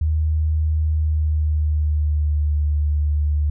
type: tone with pitch glide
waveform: sine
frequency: 77.78 to 74.27 Hz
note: D#2 to D2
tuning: 0 to +20 cents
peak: -16 dBFS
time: 0.01-3.5 s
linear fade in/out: 5 ms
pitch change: -80 cents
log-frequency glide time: 0.84-2.58 s
effects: none